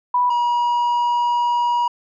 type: tone pair in turn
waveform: sine / triangle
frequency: 984 / 959.9 Hz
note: B5 / B5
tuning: -7 / -50 cents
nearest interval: unison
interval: 43 cents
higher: first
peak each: -14 dBFS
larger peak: neither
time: 0.14-0.3 / 0.3-1.88 s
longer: second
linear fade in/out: 5 ms
effects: resampled to 16000 Hz